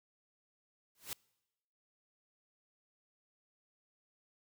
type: noise with exponential growth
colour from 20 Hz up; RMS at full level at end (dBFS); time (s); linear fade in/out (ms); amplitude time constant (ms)
white; -37; 0.95-1.13; 1; 37
effects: noise-tail reverb RT60 1.0 s tail -26 dB re dry